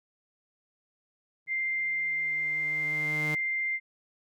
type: tone with exponential growth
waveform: sawtooth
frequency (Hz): 152.3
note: D#3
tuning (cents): -37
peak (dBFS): -27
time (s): 1.46-3.35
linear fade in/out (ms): 5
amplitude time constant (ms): 410
type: tone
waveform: sine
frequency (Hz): 2095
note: C7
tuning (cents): +2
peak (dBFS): -27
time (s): 1.47-3.8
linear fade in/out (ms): 50
effects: none